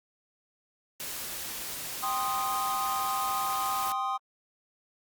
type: noise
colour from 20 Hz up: white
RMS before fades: -37 dBFS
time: 1-3.92 s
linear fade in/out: 0 ms
type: chord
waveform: triangle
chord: C minor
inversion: second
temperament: equal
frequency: 784 / 1046.5 / 1244.5 Hz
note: G5 / C6 / Eb6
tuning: 0 / 0 / 0 cents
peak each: -31 / -31 / -30 dBFS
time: 2.02-4.18 s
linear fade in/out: 20 ms
effects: Opus 48 kbps